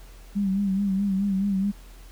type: tone with vibrato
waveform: sine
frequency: 196.3 Hz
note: G3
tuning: 3 cents sharp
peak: -21 dBFS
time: 0.35-1.72 s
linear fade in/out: 20 ms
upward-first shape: sine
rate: 4.7 Hz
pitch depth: 61 cents each way
effects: added 42 Hz sine -43 dBFS peak until 2.11 s + pink hiss -53 dBFS RMS until 2.11 s